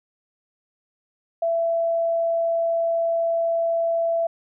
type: tone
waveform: sine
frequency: 668 Hz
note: E5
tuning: 23 cents sharp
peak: -19 dBFS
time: 1.42-4.27 s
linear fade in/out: 5 ms
effects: none